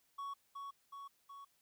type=tone with echo; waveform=triangle; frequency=1116 Hz; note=C#6; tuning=11 cents sharp; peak=-39 dBFS; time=0.18-0.34 s; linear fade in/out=10 ms; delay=370 ms; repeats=3; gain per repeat=-3 dB; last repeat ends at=1.45 s; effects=white hiss -75 dBFS RMS until 1.61 s